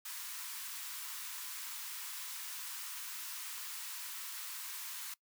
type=high-pass noise; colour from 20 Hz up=white; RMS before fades=-44 dBFS; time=0.05-5.14 s; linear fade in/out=5 ms; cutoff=890 Hz; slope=96 dB/octave; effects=noise-tail reverb RT60 0.1 s tail -21 dB re dry